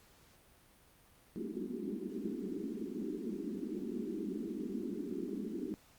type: band-pass noise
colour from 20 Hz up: pink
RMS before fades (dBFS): -40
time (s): 1.36-5.74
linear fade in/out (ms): 0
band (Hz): 190 to 410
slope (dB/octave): 96
effects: pink hiss -64 dBFS RMS until 5.98 s + Opus 48 kbps